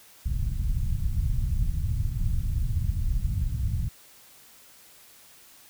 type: low-pass noise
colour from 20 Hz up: pink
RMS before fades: -26 dBFS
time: 0.25-3.89 s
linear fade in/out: 10 ms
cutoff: 130 Hz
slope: 24 dB/octave
effects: white hiss -53 dBFS RMS until 5.69 s